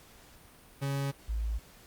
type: tone pair in turn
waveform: 40% pulse / sine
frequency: 138.8 / 55.19 Hz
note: C#3 / A1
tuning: +3 / +6 cents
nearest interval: octave + major third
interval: 1597 cents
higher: first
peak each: -29 / -29 dBFS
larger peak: neither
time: 0.81-1.12 / 1.28-1.59 s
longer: neither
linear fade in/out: 20 ms
effects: pink hiss -56 dBFS RMS until 1.86 s + Opus 48 kbps